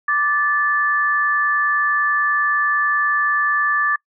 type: tone pair together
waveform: sine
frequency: 1174.7 / 1745.4 Hz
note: D6 / A6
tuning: 0 / -14 cents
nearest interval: perfect fifth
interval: 686 cents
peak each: -19 / -17 dBFS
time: 0.08-3.96 s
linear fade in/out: 5 ms
effects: noise-tail reverb RT60 0.1 s tail -25 dB re dry